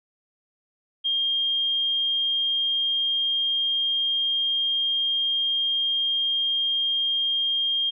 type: tone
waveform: sine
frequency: 3216 Hz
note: G7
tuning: 44 cents sharp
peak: -21 dBFS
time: 1.04-7.91 s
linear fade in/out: 20 ms
effects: none